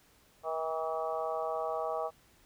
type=harmonic tone with a mistuned harmonic; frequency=160.2 Hz; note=E3; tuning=49 cents flat; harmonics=3 / 4 / 5 / 6 / 7 / 8; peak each=-38 / -35 / -38 / -46 / -39 / -47 dBFS; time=0.43-2.11 s; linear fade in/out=50 ms; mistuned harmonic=7; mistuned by=+28 cents; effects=pink hiss -64 dBFS RMS until 2.45 s